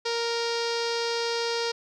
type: tone with low-pass filter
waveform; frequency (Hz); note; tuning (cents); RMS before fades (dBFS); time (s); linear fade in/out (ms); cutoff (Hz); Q
sawtooth; 466.2; A#4; 0; -28; 0.05-1.72; 10; 4900; 4.1
effects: none